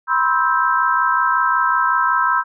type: chord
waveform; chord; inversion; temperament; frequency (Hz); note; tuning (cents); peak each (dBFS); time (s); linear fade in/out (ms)
sine; C major seventh; third; just; 981.1 / 1046.5 / 1308.1 / 1569.8; B5 / C6 / E6 / G6; -12 / 0 / -14 / +2; -20 / -20 / -18 / -20; 0.07-2.44; 50
effects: none